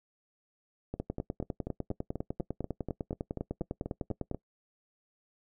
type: two click trains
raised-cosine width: 2 ms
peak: -22 / -20 dBFS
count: 15 / 34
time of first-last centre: 0.94-4.346 / 1-4.313 s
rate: 4.11 / 9.96 Hz
effects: noise-tail reverb RT60 0.1 s tail -21 dB re dry